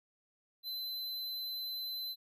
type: tone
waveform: square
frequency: 4045 Hz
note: B7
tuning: 41 cents sharp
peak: -38 dBFS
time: 0.63-2.16 s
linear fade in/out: 50 ms
effects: none